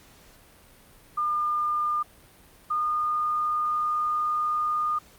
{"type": "tone pair in turn", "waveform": "sine", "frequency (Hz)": [1206, 1220.7], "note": ["D6", "D#6"], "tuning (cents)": [46, -33], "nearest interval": "unison", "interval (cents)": 21, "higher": "second", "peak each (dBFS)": -23, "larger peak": "neither", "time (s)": [[1.17, 2.03], [2.7, 4.99]], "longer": "second", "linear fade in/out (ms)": 10, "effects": ["pink hiss -54 dBFS RMS until 5.18 s", "Opus 48 kbps"]}